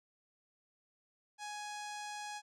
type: tone with low-pass filter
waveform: sawtooth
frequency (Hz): 834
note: G#5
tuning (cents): +7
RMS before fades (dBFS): -44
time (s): 1.38-2.42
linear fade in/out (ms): 50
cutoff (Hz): 7400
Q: 1.7
effects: none